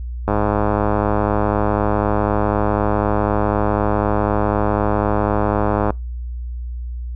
click train, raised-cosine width 1 ms, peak -4 dBFS, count 586, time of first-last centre 0.28-5.905 s, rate 104 Hz, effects noise-tail reverb RT60 0.2 s tail -25 dB re dry + added 60 Hz sine -24 dBFS peak until 7.15 s

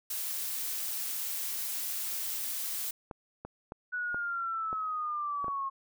blue noise, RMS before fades -35 dBFS, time 0.1-2.91 s, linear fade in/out 5 ms
clicks, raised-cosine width 1 ms, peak -26 dBFS, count 7, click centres 3.112 / 3.45 / 3.721 / 4.145 / 4.729 / 5.444 / 5.482 s
sine linear sweep, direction down, 1480 to 1077 Hz, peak -31 dBFS, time 3.92-5.7 s, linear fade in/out 20 ms
effects none

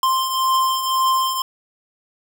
square beating tone pair, 1046.5 / 1048.4 Hz, C6 / C6, 0 / +3 cents, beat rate 1.9 Hz, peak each -25 / -18 dBFS, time 0.03-1.42 s, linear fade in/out 2 ms, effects none

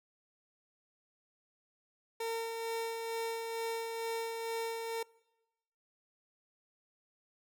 30% pulse tone with tremolo, 456.1 Hz, A#4, 38 cents flat, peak -31 dBFS, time 2.2-5.03 s, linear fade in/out 5 ms, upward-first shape sine, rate 2.2 Hz, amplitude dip 35%, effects noise-tail reverb RT60 1.0 s tail -24 dB re dry

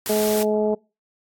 white noise, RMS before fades -28 dBFS, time 0.06-0.43 s, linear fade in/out 0 ms
harmonic tone, 212.7 Hz, G#3, 42 cents sharp, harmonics 1 / 2 / 3 / 4, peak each -24 / -20 / -24 / -32 dBFS, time 0.09-0.75 s, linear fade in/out 10 ms
effects noise-tail reverb RT60 0.3 s tail -25 dB re dry + AAC 64 kbps

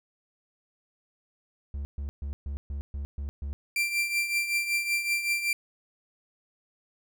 triangle tone bursts, 70.6 Hz, C#2, 32 cents sharp, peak -29 dBFS, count 8, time 1.74-3.53 s, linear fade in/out 0 ms, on 110 ms, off 130 ms
40% pulse tone with tremolo, 2360 Hz, D7, 8 cents sharp, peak -22 dBFS, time 3.76-5.53 s, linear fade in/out 2 ms, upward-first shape triangle, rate 5.3 Hz, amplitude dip 70%
effects none

